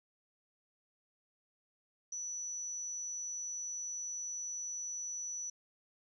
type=tone; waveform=sine; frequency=5930 Hz; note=F#8; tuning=3 cents sharp; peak=-38 dBFS; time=2.12-5.5 s; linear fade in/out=5 ms; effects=13-bit